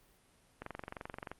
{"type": "click train", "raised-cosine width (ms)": 0.5, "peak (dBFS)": -26, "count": 17, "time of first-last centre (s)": [0.62, 1.316], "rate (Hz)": 23, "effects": ["pink hiss -67 dBFS RMS until 1.39 s", "Opus 32 kbps"]}